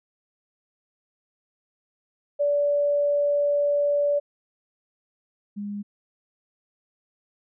sine tone pair in turn, 578 / 204.4 Hz, D5 / G#3, -28 / -27 cents, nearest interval octave + tritone, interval 1799 cents, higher first, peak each -19 / -29 dBFS, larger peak first, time 2.39-4.2 / 5.56-5.83 s, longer first, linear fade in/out 20 ms, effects none

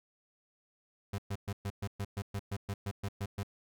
35% pulse tone bursts, 99.6 Hz, G2, 28 cents sharp, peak -32 dBFS, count 14, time 1.13-3.432 s, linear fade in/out 5 ms, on 53 ms, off 120 ms, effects none

